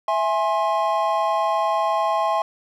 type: chord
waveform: triangle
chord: E augmented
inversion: none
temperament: equal with one note detuned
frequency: 659.3 / 830.6 / 1062.3 Hz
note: E5 / G#5 / B#5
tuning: 0 / 0 / +26 cents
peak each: -21 dBFS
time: 0.08-2.42 s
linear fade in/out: 2 ms
effects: none